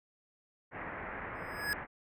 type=low-pass noise; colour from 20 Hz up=white; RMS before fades=-42 dBFS; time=0.71-1.87 s; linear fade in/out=50 ms; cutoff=2100 Hz; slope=48 dB/octave
type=tone with exponential growth; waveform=square; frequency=1682 Hz; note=G#6; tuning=22 cents sharp; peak=-29 dBFS; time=1.35-1.73 s; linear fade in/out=0 ms; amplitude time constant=82 ms
effects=none